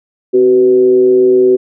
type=tone with frequency modulation; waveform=sine; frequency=377.7 Hz; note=F#4; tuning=36 cents sharp; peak=-5 dBFS; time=0.33-1.57 s; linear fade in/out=20 ms; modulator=117 Hz; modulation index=0.44; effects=none